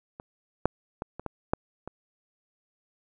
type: clicks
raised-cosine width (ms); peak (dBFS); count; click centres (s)
1; -26 / -7 / -18 / -23 / -18 / -9 / -23; 7; 0.199 / 0.656 / 1.021 / 1.196 / 1.263 / 1.535 / 1.876
effects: none